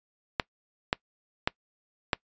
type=clicks; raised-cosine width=0.3 ms; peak=-7 dBFS; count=4; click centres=0.398 / 0.929 / 1.475 / 2.132 s; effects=noise-tail reverb RT60 0.1 s tail -24 dB re dry + resampled to 16000 Hz